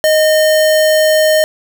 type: tone with sample-and-hold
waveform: sine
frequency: 622.3 Hz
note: D#5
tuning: in tune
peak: -7 dBFS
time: 0.04-1.44 s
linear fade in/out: 0 ms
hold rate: 2450 Hz
effects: none

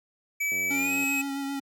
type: tone with pitch glide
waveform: square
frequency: 2297 to 2549 Hz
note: D7 to D#7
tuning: -39 to +41 cents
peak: -26 dBFS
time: 0.4-1.22 s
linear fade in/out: 10 ms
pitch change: +180 cents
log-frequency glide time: 0.72-0.94 s
type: click train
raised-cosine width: 2 ms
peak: -29 dBFS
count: 48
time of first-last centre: 0.52-1.037 s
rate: 90.9 Hz
type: tone with vibrato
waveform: square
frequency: 276.7 Hz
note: C#4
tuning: 3 cents flat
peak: -30 dBFS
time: 0.7-1.6 s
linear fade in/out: 10 ms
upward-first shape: sine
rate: 7.6 Hz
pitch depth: 19 cents each way
effects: high-pass 150 Hz 12 dB/octave

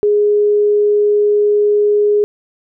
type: tone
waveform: sine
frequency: 415.2 Hz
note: G#4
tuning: in tune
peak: -9 dBFS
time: 0.03-2.24 s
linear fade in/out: 0 ms
effects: none

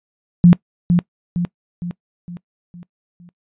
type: tone with echo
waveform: sine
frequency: 174.61 Hz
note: F3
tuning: in tune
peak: -4 dBFS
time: 0.44-0.53 s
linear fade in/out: 0 ms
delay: 460 ms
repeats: 6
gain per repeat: -6 dB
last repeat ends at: 3.29 s
effects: noise-tail reverb RT60 0.1 s tail -21 dB re dry + resampled to 8000 Hz

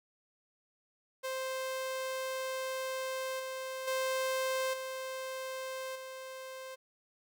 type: tone with level steps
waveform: sawtooth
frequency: 523.3 Hz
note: C5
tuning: in tune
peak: -31 / -34 / -27 / -34 / -39 dBFS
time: 1.23-6.76 s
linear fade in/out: 20 ms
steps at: 3.39 / 3.87 / 4.73 / 5.95 s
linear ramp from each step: 10 ms
effects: none

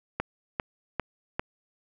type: click train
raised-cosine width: 0.5 ms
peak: -12 dBFS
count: 4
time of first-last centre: 0.2-1.395 s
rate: 2.51 Hz
effects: none

